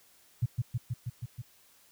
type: tone with echo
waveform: sine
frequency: 120 Hz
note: B2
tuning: 49 cents flat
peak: -23 dBFS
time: 0.42-0.46 s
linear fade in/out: 10 ms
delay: 160 ms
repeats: 6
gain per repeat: -2 dB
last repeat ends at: 1.42 s
effects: white hiss -62 dBFS RMS until 1.91 s